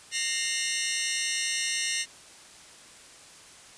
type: tone cluster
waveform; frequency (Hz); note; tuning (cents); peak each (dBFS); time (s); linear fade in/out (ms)
15% pulse; 1846 / 2105 / 2734 / 2926; A#6 / C7 / F7 / F#7; -17 / +10 / -37 / -20; -26 / -26 / -27 / -25; 0.11-2.06; 50
effects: white hiss -50 dBFS RMS until 3.77 s + resampled to 22050 Hz